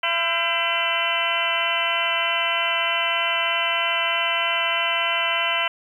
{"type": "harmonic tone with a mistuned harmonic", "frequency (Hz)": 337.3, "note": "E4", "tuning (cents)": 40, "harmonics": [2, 3, 4, 5, 6, 7, 8, 9], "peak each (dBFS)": [-29, -28, -30, -30, -28, -30, -26, -26], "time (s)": [0.03, 5.68], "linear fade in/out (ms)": 5, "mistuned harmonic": 5, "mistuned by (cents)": -110, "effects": ["9-bit"]}